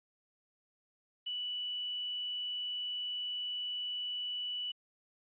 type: tone with quantisation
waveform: sine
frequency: 2960 Hz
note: F#7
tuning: in tune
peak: -35 dBFS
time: 1.26-4.72 s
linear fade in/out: 10 ms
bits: 10
effects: resampled to 8000 Hz